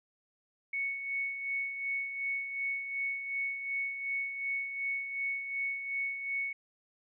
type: tone with tremolo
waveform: sine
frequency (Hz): 2217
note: C#7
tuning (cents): 0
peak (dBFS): -30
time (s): 0.73-6.53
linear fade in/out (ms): 5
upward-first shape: sine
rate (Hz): 2.7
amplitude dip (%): 55
effects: none